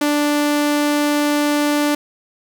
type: tone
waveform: sawtooth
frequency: 293.7 Hz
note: D4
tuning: in tune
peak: -11 dBFS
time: 0.01-1.95 s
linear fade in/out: 5 ms
effects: none